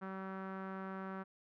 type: tone with low-pass filter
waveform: sawtooth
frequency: 191 Hz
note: G3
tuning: 45 cents flat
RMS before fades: -44 dBFS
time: 0.01-1.24 s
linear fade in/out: 20 ms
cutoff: 1400 Hz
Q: 2.9
effects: none